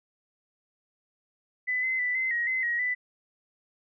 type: tone with pitch steps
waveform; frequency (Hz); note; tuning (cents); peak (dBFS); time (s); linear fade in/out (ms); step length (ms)
sine; 2003 / 2051 / 1984 / 2057 / 1892 / 2048 / 1895 / 1990; B6 / C7 / B6 / C7 / A#6 / C7 / A#6 / B6; +24 / -35 / +7 / -30 / +25 / -38 / +28 / +13; -25; 1.67-2.95; 20; 160
effects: none